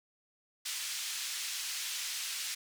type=band-pass noise; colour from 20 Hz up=white; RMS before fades=-38 dBFS; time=0.65-2.55 s; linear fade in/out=10 ms; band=2200 to 7100 Hz; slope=12 dB/octave; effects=none